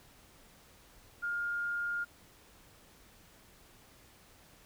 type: tone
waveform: sine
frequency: 1413 Hz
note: F6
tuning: 20 cents sharp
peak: -32 dBFS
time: 1.22-2.05 s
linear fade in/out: 20 ms
effects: pink hiss -60 dBFS RMS until 4.65 s